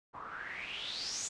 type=noise with low-pass filter sweep; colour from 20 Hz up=white; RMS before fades=-41 dBFS; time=0.13-1.29 s; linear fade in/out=20 ms; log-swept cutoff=1000 to 7400 Hz; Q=7.1; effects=resampled to 22050 Hz